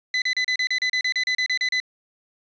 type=tone bursts; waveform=30% pulse; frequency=2009 Hz; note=B6; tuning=29 cents sharp; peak=-17 dBFS; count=15; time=0.14-1.801 s; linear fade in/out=2 ms; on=79 ms; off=34 ms; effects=resampled to 16000 Hz + 8-bit